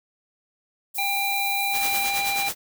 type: high-pass noise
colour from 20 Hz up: white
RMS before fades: -30 dBFS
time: 0.94-2.05 s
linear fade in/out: 20 ms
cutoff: 11000 Hz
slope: 12 dB/octave
type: harmonic tone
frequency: 795 Hz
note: G5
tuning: 24 cents sharp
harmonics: 1 / 3 / 5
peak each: -27 / -26 / -31 dBFS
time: 0.98-2.49 s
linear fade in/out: 5 ms
type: noise with tremolo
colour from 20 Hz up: white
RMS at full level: -27 dBFS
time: 1.72-2.55 s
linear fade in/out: 50 ms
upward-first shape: sine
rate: 9.3 Hz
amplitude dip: 60%
effects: none